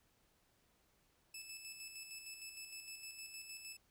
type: tone with tremolo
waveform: 15% pulse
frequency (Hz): 2619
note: E7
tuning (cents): -12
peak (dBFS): -40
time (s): 1.34-3.77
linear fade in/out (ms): 5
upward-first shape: square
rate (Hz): 6.5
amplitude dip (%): 45
effects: pink hiss -75 dBFS RMS until 3.9 s